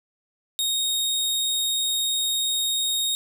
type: tone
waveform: sawtooth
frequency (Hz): 3729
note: A#7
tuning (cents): 0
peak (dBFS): -19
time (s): 0.59-3.15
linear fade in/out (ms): 0
effects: none